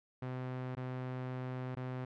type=tone with dropouts; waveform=sawtooth; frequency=127.8 Hz; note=C3; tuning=40 cents flat; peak=-34 dBFS; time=0.22-2.05 s; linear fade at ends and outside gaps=5 ms; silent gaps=0.752-0.769 / 1.751-1.767 s; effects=low-pass 2000 Hz 12 dB/octave